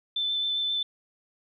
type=tone with vibrato; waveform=sine; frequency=3529 Hz; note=A7; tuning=4 cents sharp; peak=-25 dBFS; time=0.16-0.83 s; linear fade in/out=5 ms; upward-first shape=sine; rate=7.5 Hz; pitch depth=11 cents each way; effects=none